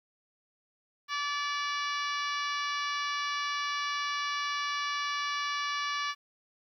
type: harmonic tone with a mistuned harmonic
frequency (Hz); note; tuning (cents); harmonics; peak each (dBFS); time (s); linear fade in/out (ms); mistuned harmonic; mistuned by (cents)
578; D5; -28; 2 / 3 / 4 / 5 / 6 / 7 / 8 / 9 / 10; -33 / -37 / -39 / -41 / -43 / -44 / -45 / -46 / -47; 1.08-6.15; 50; 9; +19
effects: 11-bit